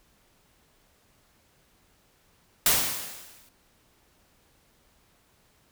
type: noise with exponential decay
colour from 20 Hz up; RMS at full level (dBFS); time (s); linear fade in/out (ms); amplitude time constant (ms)
white; -19; 2.66-3.49; 2; 180
effects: pink hiss -64 dBFS RMS until 5.71 s